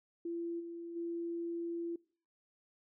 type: tone with level steps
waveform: sine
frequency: 339.1 Hz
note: E4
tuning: 49 cents sharp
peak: -36 / -42 / -36 dBFS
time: 0.25-1.96 s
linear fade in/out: 5 ms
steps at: 0.59 / 0.95 s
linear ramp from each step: 20 ms
effects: noise-tail reverb RT60 0.5 s tail -24 dB re dry